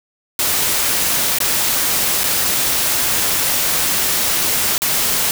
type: noise with dropouts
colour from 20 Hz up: white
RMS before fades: -17 dBFS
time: 0.39-5.31 s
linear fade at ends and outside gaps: 1 ms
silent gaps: 1.386-1.403 / 2.235-2.24 / 4.78-4.819 s
effects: none